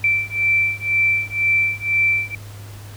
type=beating tone pair; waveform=sine; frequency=2337 / 2339 Hz; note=D7 / D7; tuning=-9 / -8 cents; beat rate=2 Hz; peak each=-19 dBFS; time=0.04-2.35 s; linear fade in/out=2 ms; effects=added 102 Hz sine -34 dBFS peak until 2.96 s + pink hiss -43 dBFS RMS until 2.96 s